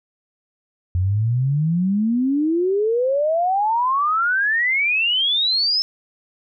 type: exponential sweep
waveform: sine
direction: up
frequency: 87.31 to 5274 Hz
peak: -16 dBFS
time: 0.95-5.82 s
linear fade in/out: 0 ms
effects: none